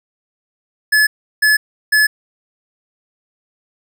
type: tone bursts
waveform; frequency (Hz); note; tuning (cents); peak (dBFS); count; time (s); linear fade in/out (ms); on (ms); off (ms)
square; 1716; A6; -44; -10; 3; 0.92-2.07; 10; 150; 350
effects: none